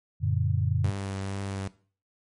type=chord; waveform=sine; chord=Gb augmented; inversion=none; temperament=just; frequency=92.5 / 115.62 / 144.53 Hz; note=Gb2 / Bb2 / D3; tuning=0 / -14 / -27 cents; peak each=-26 / -28 / -27 dBFS; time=0.2-0.92 s; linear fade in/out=50 ms
type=tone with vibrato; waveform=sawtooth; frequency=97.8 Hz; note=G2; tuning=4 cents flat; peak=-27 dBFS; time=0.84-1.68 s; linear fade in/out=5 ms; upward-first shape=sine; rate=2.2 Hz; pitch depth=17 cents each way
effects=noise-tail reverb RT60 0.4 s tail -17 dB re dry + MP3 48 kbps